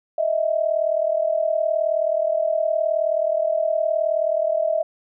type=tone pair together; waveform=sine; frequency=622.3 / 661.4 Hz; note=D#5 / E5; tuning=0 / +6 cents; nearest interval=minor second; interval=106 cents; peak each=-21 dBFS; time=0.18-4.83 s; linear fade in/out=5 ms; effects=none